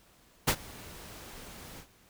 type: noise with ADSR envelope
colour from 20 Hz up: pink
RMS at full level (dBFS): -23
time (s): 0.47-1.87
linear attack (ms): 16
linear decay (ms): 66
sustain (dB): -24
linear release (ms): 87
effects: pink hiss -62 dBFS RMS until 2.09 s